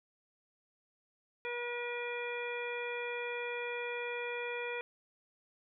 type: harmonic tone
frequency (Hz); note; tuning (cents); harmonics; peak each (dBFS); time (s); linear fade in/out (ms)
481.5; B4; -44; 1 / 2 / 3 / 4 / 5 / 7; -39 / -45 / -46 / -45 / -41 / -53; 1.45-4.81; 0
effects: none